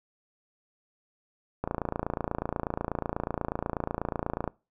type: click train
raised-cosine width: 1 ms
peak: -15 dBFS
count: 81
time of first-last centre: 1.64-4.477 s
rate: 28.2 Hz
effects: noise-tail reverb RT60 0.3 s tail -23 dB re dry